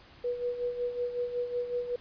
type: tone with tremolo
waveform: sine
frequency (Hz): 487.5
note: B4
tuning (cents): -23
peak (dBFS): -27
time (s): 0.24-1.96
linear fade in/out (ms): 5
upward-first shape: sine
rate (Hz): 5.4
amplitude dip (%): 65
effects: pink hiss -55 dBFS RMS until 2 s + resampled to 11025 Hz